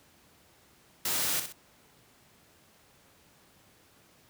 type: noise with echo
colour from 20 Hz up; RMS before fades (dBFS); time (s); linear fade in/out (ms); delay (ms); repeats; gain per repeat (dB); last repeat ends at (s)
white; -30; 1.05-1.4; 5; 63; 2; -8; 1.526
effects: pink hiss -61 dBFS RMS until 4.29 s + high-pass 80 Hz 12 dB/octave